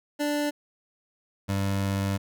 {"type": "tone pair in turn", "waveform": "25% pulse", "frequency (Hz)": [293.7, 98.32], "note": ["D4", "G2"], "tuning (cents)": [0, 6], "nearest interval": "octave + perfect fifth", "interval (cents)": 1894, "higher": "first", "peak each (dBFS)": [-21, -21], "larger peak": "neither", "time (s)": [[0.19, 0.51], [1.48, 2.18]], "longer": "second", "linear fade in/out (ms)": 20, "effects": []}